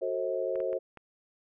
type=chord; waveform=sine; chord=F# diminished seventh; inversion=none; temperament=just; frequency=370 / 444 / 532.8 / 639.4 Hz; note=F#4 / A4 / C5 / Eb5; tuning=0 / +16 / +31 / +47 cents; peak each=-35 / -36 / -31 / -36 dBFS; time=0.01-0.79 s; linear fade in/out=20 ms
type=clicks; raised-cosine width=0.5 ms; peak=-32 dBFS; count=4; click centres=0.557 / 0.603 / 0.73 / 0.973 s
effects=none